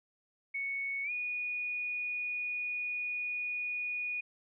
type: tone with pitch glide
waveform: sine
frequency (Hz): 2217 to 2460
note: C#7 to D#7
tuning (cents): 0 to -20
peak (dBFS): -33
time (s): 0.54-4.21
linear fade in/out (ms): 10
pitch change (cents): +180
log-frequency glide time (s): 1.04-1.11
effects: none